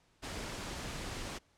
pink noise, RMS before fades -41 dBFS, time 0.22-1.39 s, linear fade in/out 20 ms, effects pink hiss -70 dBFS RMS until 1.57 s + low-pass 8000 Hz 12 dB/octave

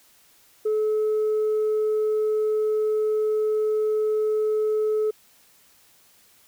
sine tone, 430 Hz, A4, 40 cents flat, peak -18 dBFS, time 0.65-5.11 s, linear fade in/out 10 ms, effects tanh soft clip ceiling -18 dBFS + white hiss -57 dBFS RMS until 6.47 s

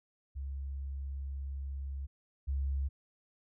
sine tone pair in turn, 68.5 / 68.5 Hz, C#2 / C#2, -20 / -20 cents, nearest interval unison, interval 0 cents, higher neither, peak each -36 / -30 dBFS, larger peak second, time 0.35-2.07 / 2.47-2.89 s, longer first, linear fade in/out 20 ms, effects none

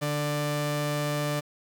sawtooth tone pair together, 147.5 / 295 Hz, D3 / D4, +8 / +8 cents, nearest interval octave, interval 1200 cents, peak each -24 dBFS, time 0.01-1.41 s, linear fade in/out 20 ms, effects 9-bit

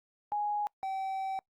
sine / triangle tone pair in turn, 830.6 / 769.6 Hz, G#5 / G5, 0 / -32 cents, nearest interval minor second, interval 132 cents, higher first, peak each -29 / -30 dBFS, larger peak first, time 0.32-0.67 / 0.83-1.39 s, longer second, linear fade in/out 0 ms, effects noise-tail reverb RT60 0.1 s tail -25 dB re dry + Opus 48 kbps

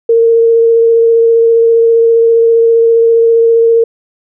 sine tone with vibrato, 459.3 Hz, A#4, 26 cents flat, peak -4 dBFS, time 0.09-3.84 s, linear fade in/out 5 ms, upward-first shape sine, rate 15 Hz, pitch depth 11 cents each way, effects none

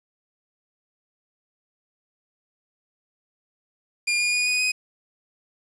sawtooth tone with pitch steps, 2411 / 2433 / 2456 / 2479 / 2502 Hz, D7 / D#7 / D#7 / D#7 / D#7, +45 / -39 / -23 / -7 / +9 cents, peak -17 dBFS, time 4.07-4.72 s, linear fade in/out 10 ms, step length 130 ms, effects resampled to 22050 Hz + 8-bit

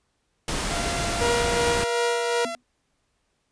pink noise, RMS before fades -27 dBFS, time 0.48-1.84 s, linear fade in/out 2 ms
sawtooth tone with pitch glide, 689 to 676 Hz, F5 to E5, -24 to +43 cents, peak -26 dBFS, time 0.71-2.55 s, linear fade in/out 0 ms, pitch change -33 cents, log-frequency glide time 1.57-2.4 s
sawtooth tone with tremolo, 475.9 Hz, A#4, 36 cents sharp, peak -17 dBFS, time 1.21-2.45 s, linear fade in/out 2 ms, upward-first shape sine, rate 2.7 Hz, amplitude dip 35%
triangle tone with exponential decay, 246.2 Hz, B3, 5 cents flat, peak -27 dBFS, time 2.45-2.63 s, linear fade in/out 2 ms, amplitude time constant 37 ms
effects pink hiss -72 dBFS RMS until 3.51 s + resampled to 22050 Hz

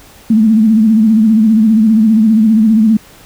sine tone with vibrato, 219.4 Hz, A3, 5 cents flat, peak -5 dBFS, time 0.3-2.97 s, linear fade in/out 5 ms, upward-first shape sine, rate 15 Hz, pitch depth 73 cents each way, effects pink hiss -40 dBFS RMS until 3.25 s

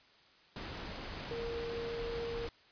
sine tone in noise, 466.2 Hz, A#4, in tune, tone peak -37 dBFS, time 1.31-2.47 s, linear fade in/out 2 ms, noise pink, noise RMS -43 dBFS, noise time 0.56-2.49 s, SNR +3 dB, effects white hiss -63 dBFS RMS until 2.71 s + resampled to 11025 Hz

